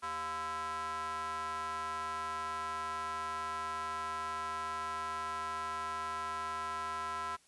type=ring-modulated tone; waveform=square; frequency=155.56 Hz; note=D#3; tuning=in tune; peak=-34 dBFS; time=0.02-7.37 s; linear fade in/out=20 ms; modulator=1170 Hz; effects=white hiss -66 dBFS RMS until 7.47 s + resampled to 24000 Hz